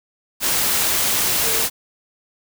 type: tone in noise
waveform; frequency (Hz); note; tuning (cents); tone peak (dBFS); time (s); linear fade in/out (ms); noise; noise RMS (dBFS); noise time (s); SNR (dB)
sine; 449.1; A4; +35; -28; 1.42-1.65; 50; white; -19; 0.4-1.7; -12
effects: none